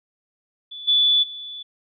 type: tone with level steps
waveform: sine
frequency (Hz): 3462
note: A7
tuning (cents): -29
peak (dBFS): -33 / -14 / -32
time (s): 0.71-1.63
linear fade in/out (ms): 10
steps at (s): 0.87 / 1.22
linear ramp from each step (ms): 20
effects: none